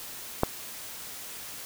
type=click; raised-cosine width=1 ms; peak=-7 dBFS; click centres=0.434 s; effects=white hiss -41 dBFS RMS until 1.65 s